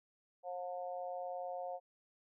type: harmonic tone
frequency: 179.1 Hz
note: F3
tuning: 44 cents sharp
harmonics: 3 / 4 / 5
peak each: -43 / -42 / -52 dBFS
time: 0.43-1.8 s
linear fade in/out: 50 ms
effects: none